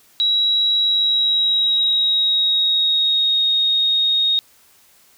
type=tone with pitch glide; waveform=sine; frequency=3878 to 3731 Hz; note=B7 to A#7; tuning=-32 to +1 cents; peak=-14 dBFS; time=0.2-4.39 s; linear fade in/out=0 ms; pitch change=-67 cents; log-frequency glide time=0.79-3.45 s; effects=white hiss -53 dBFS RMS until 5.17 s